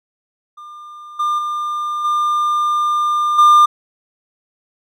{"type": "tone with level steps", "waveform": "triangle", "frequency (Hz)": 1200, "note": "D6", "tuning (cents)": 37, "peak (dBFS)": [-31, -13, -17, -12, -4], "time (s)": [0.57, 3.66], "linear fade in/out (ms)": 10, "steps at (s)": [1.19, 1.38, 2.04, 3.38], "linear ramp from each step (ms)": 10, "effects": []}